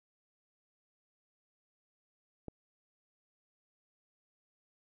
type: click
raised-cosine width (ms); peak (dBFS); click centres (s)
2; -28; 2.483
effects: none